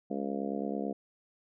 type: harmonic tone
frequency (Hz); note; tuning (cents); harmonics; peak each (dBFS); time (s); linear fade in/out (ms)
69.1; C#2; -5; 3 / 4 / 5 / 6 / 7 / 8 / 9 / 10; -36 / -37 / -43 / -40 / -40 / -44 / -47 / -42; 0.1-0.93; 10
effects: none